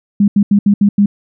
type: tone bursts at uneven times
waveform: sine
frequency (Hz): 202.9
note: G#3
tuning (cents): -40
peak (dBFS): -6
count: 6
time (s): 0.2-0.28 / 0.36-0.43 / 0.51-0.59 / 0.66-0.74 / 0.81-0.89 / 0.98-1.06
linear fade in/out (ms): 5
effects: none